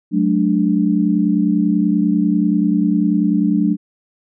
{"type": "chord", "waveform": "sine", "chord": "D major", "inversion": "first", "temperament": "equal with one note detuned", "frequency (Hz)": [185, 215.2, 293.7], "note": ["F#3", "A3", "D4"], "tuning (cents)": [0, -38, 0], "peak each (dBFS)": -17, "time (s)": [0.11, 3.77], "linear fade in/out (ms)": 50, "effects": []}